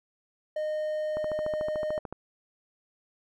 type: tone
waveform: triangle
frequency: 614 Hz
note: D#5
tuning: 23 cents flat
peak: -26 dBFS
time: 0.56-1.99 s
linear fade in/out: 5 ms
type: click train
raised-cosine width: 1 ms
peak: -22 dBFS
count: 14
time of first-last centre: 1.17-2.126 s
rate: 13.6 Hz
effects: none